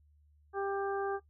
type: harmonic tone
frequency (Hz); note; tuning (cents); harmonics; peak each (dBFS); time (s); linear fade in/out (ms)
395.3; G4; +15; 1 / 2 / 3 / 4; -34 / -37 / -41 / -44; 0.53-1.2; 50
effects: noise-tail reverb RT60 0.1 s tail -17 dB re dry + added 74 Hz sine -62 dBFS peak until 1.29 s